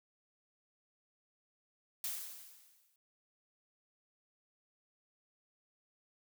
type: noise with exponential decay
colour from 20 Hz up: blue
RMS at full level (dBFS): -37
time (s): 2.04-2.96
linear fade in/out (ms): 2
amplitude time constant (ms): 200
effects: none